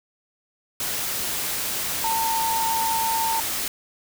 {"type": "tone in noise", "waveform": "sine", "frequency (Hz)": 904, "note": "A5", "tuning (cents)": 47, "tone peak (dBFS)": -22, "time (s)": [2.04, 3.4], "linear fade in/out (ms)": 2, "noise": "white", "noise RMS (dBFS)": -27, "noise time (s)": [0.8, 3.68], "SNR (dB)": 2, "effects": []}